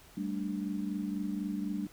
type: chord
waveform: sine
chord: G suspended second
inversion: none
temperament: equal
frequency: 196 / 220 / 293.7 Hz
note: G3 / A3 / D4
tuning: 0 / 0 / 0 cents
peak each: -35 / -38 / -37 dBFS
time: 0.17-1.87 s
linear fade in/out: 5 ms
effects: pink hiss -57 dBFS RMS until 1.92 s